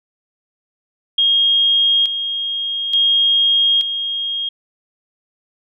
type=tone with tremolo; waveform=sine; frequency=3250 Hz; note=G#7; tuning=38 cents flat; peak=-11 dBFS; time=1.18-4.49 s; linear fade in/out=5 ms; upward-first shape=square; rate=0.57 Hz; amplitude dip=60%; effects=none